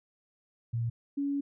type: tone pair in turn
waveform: sine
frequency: 116.54 / 281.9 Hz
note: A#2 / C#4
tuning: 0 / +29 cents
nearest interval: octave + minor third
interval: 1529 cents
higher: second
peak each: -28 dBFS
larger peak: neither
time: 0.73-0.9 / 1.17-1.41 s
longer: second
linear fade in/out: 10 ms
effects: none